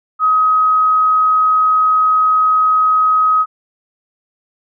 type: tone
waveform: sine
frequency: 1265 Hz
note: D#6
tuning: 28 cents sharp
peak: -9 dBFS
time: 0.19-3.46 s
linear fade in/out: 50 ms
effects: none